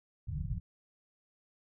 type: low-pass noise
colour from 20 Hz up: white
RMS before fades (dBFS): -36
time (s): 0.27-0.6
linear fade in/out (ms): 20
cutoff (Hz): 150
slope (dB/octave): 48
effects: none